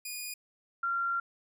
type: tone pair in turn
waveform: 10% pulse / sine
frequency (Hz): 2457 / 1378.9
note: D#7 / F6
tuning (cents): -22 / -22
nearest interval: minor seventh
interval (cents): 1000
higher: first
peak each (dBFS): -28 / -28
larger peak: neither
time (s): 0.05-0.34 / 0.83-1.2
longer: second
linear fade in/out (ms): 5
effects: none